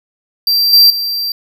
square tone with level steps, 4707 Hz, D8, 3 cents sharp, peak -10 / -4 / -16 dBFS, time 0.47-1.32 s, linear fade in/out 2 ms, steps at 0.73 / 0.9 s, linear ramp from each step 2 ms, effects none

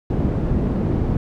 white low-pass noise, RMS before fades -20 dBFS, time 0.1-1.17 s, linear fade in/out 2 ms, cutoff 220 Hz, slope 12 dB/octave, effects none

